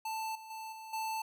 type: tone with level steps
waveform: square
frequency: 883 Hz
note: A5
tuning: 6 cents sharp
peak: -36 / -48 / -42 / -46 / -35 dBFS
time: 0.05-1.22 s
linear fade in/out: 5 ms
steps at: 0.35 / 0.5 / 0.72 / 0.93 s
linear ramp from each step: 5 ms
effects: none